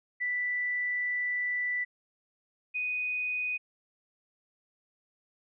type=tone pair in turn; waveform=sine; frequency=1975.5 / 2489 Hz; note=B6 / D#7; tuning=0 / 0 cents; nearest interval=major third; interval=400 cents; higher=second; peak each=-28 / -29 dBFS; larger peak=first; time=0.2-1.85 / 2.74-3.58 s; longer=first; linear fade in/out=20 ms; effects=none